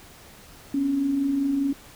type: tone pair together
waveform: sine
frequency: 253.2 / 278.2 Hz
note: B3 / C#4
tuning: +43 / +6 cents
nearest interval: major second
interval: 163 cents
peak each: -33 / -21 dBFS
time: 0.74-1.73 s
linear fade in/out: 5 ms
effects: pink hiss -48 dBFS RMS until 1.95 s